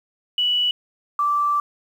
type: tone pair in turn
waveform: sine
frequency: 2950 / 1168.2 Hz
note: F#7 / D6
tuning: -6 / -10 cents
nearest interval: octave + major third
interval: 1604 cents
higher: first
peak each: -17 dBFS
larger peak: neither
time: 0.38-0.71 / 1.19-1.6 s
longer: second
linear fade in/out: 2 ms
effects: 8-bit